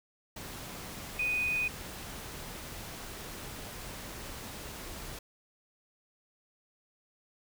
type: tone in noise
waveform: sine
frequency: 2487 Hz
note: D#7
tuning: 1 cent flat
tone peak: -28 dBFS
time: 1.19-1.68 s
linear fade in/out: 5 ms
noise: pink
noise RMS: -43 dBFS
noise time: 0.36-5.19 s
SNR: +12 dB
effects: none